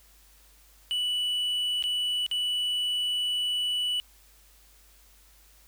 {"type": "tone with dropouts", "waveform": "triangle", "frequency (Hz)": 2960, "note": "F#7", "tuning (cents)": 0, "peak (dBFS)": -24, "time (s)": [0.91, 4], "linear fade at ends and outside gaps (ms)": 0, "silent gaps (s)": [[1.825, 1.839], [2.264, 2.313]], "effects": ["added 50 Hz sine -58 dBFS peak until 5.67 s", "white hiss -59 dBFS RMS until 5.67 s"]}